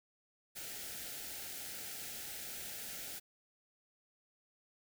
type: band-stop noise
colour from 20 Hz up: white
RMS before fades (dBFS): -45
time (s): 0.55-3.2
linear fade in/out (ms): 20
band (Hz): 880 to 1300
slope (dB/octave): 96
effects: none